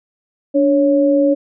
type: tone pair together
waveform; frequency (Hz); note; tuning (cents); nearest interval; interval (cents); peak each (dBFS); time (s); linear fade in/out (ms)
sine; 290.2 / 554.4; D4 / C#5; -21 / 0; major seventh; 1121; -13; 0.54-1.35; 20
effects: none